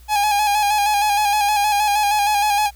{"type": "tone with vibrato", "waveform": "45% pulse", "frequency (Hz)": 829, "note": "G#5", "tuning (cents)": -3, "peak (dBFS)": -15, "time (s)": [0.08, 2.71], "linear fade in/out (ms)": 50, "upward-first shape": "square", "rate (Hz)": 6.4, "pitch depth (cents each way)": 36, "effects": ["added 60 Hz sine -42 dBFS peak until 2.75 s", "white hiss -53 dBFS RMS until 2.75 s"]}